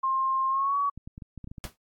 sine tone with pitch glide, 1061 to 1130.6 Hz, C6 to C#6, +24 to +34 cents, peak -23 dBFS, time 0.03-0.9 s, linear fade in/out 10 ms, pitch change +110 cents, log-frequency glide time 0.49-0.77 s
clicks, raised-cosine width 5 ms, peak -28 dBFS, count 10, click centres 0.976 / 1.075 / 1.179 / 1.222 / 1.377 / 1.443 / 1.474 / 1.515 / 1.582 / 1.652 s
pink noise with exponential decay, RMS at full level -35 dBFS, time 1.64-1.76 s, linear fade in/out 0 ms, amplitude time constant 25 ms
effects AAC 64 kbps

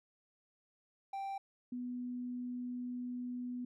triangle / sine tone pair in turn, 784 / 246.9 Hz, G5 / B3, 0 / 0 cents, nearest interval octave + minor sixth, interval 2000 cents, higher first, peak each -36 / -38 dBFS, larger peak first, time 1.13-1.38 / 1.72-3.65 s, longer second, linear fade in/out 5 ms, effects none

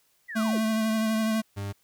sine linear sweep, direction down, 2021 to 198.4 Hz, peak -34 dBFS, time 0.28-0.6 s, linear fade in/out 20 ms
square tone with vibrato, 220 Hz, A3, in tune, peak -24 dBFS, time 0.35-1.42 s, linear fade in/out 20 ms, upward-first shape triangle, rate 12 Hz, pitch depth 25 cents each way
40% pulse tone, 100.4 Hz, G2, 42 cents sharp, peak -30 dBFS, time 1.56-1.73 s, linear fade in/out 20 ms
effects white hiss -67 dBFS RMS until 1.83 s

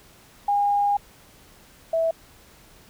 sine tone pair in turn, 813 / 654.9 Hz, G#5 / E5, -37 / -11 cents, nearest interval major third, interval 374 cents, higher first, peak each -18 / -19 dBFS, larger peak first, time 0.48-0.97 / 1.93-2.11 s, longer first, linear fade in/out 5 ms, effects pink hiss -52 dBFS RMS until 2.89 s

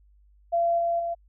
sine tone with level steps, 682 Hz, F5, 41 cents flat, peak -20 / -22 / -26 dBFS, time 0.52-1.15 s, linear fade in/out 20 ms, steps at 0.78 / 0.99 s, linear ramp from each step 10 ms, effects added 50 Hz sine -55 dBFS peak until 1.28 s

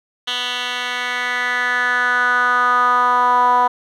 10% pulse tone with band-pass filter sweep, 246.9 Hz, B3, in tune, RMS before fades -17 dBFS, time 0.27-3.68 s, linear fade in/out 10 ms, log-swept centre 3000 to 920 Hz, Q 4.5, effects none

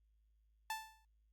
sawtooth tone with exponential decay, 880 Hz, A5, in tune, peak -33 dBFS, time 0.7-1.05 s, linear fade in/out 2 ms, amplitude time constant 75 ms, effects added 53 Hz sine -70 dBFS peak until 1.32 s + Opus 48 kbps

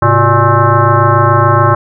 sine tone with frequency modulation, 589 Hz, D5, 5 cents sharp, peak -5 dBFS, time 0.02-1.75 s, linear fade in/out 5 ms, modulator 241 Hz, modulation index 3.2, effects none

